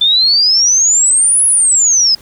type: exponential two-way sweep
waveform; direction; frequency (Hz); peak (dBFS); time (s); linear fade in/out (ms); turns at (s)
sine; up then down; 3520 to 10548 to 5000; -7; 0.01-2.15; 5; 1.46
effects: pink hiss -42 dBFS RMS until 2.21 s